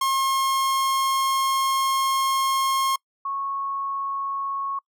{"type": "tone pair in turn", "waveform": ["45% pulse", "sine"], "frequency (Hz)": [1074, 1101], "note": ["C6", "C#6"], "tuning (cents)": [45, -12], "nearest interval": "unison", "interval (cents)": 43, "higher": "second", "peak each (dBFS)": [-20, -25], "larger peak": "first", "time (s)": [[0.01, 2.96], [3.25, 4.79]], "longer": "first", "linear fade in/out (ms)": 5, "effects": ["noise-tail reverb RT60 0.1 s tail -26 dB re dry"]}